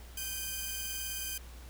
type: tone cluster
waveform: 5% pulse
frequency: 1564 / 2460 / 3109 Hz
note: G6 / D#7 / G7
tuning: -4 / -20 / -15 cents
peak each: -31 dBFS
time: 0.17-1.38 s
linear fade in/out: 5 ms
effects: added 60 Hz sine -47 dBFS peak until 1.69 s + pink hiss -55 dBFS RMS until 1.69 s